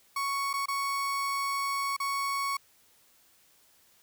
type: tone with dropouts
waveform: 35% pulse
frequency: 1111 Hz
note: C#6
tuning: 4 cents sharp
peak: -27 dBFS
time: 0.16-2.57 s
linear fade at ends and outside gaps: 5 ms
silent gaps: 0.531-0.537 / 0.658-0.683 / 1.966-2 s
effects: white hiss -63 dBFS RMS until 4.02 s